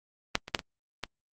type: clicks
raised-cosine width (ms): 0.2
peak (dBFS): -6 / -21 / -6 / -18 / -15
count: 5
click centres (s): 0.354 / 0.481 / 0.548 / 0.592 / 1.037
effects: Opus 32 kbps